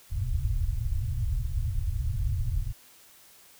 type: low-pass noise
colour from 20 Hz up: pink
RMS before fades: -28 dBFS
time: 0.1-2.73 s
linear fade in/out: 20 ms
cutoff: 130 Hz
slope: 96 dB/octave
effects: white hiss -55 dBFS RMS until 3.59 s

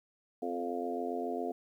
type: harmonic tone with a mistuned harmonic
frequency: 87.31 Hz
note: F2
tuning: in tune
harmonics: 3 / 4 / 5 / 6 / 7 / 8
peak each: -39 / -40 / -38 / -46 / -46 / -38 dBFS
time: 0.42-1.52 s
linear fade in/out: 5 ms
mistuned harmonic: 3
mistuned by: -20 cents
effects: 11-bit

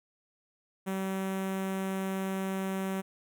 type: tone with notch filter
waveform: sawtooth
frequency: 191.5 Hz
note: G3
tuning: 40 cents flat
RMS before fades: -33 dBFS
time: 0.86-3.02 s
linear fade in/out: 20 ms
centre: 4600 Hz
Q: 1.1
effects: none

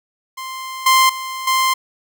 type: tone with level steps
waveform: sawtooth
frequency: 1046.5 Hz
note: C6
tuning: in tune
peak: -23 / -6 / -21 / -10 dBFS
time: 0.37-1.74 s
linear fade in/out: 10 ms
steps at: 0.86 / 1.09 / 1.47 s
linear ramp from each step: 5 ms
effects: none

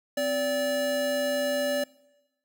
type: tone pair together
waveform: square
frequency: 259.5 / 578.9 Hz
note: C4 / D5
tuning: -14 / -25 cents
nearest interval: octave + major second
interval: 1389 cents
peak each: -34 / -26 dBFS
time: 0.17-1.84 s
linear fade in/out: 5 ms
effects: noise-tail reverb RT60 1.0 s tail -22 dB re dry

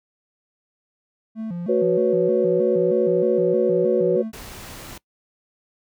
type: tone with vibrato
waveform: triangle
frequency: 196.1 Hz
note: G3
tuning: 1 cent sharp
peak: -24 dBFS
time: 1.35-4.32 s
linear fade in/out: 50 ms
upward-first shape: square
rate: 3.2 Hz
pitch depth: 210 cents each way
type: chord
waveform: sine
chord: F# suspended fourth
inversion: none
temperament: equal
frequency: 370 / 493.9 / 554.4 Hz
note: F#4 / B4 / C#5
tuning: 0 / 0 / 0 cents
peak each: -19 / -20 / -23 dBFS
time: 1.68-4.23 s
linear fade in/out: 20 ms
type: noise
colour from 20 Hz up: pink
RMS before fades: -38 dBFS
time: 4.33-4.98 s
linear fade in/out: 5 ms
effects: noise-tail reverb RT60 0.1 s tail -22 dB re dry

